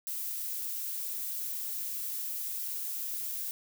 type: noise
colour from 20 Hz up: violet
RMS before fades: -36 dBFS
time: 0.07-3.51 s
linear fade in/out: 0 ms
effects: none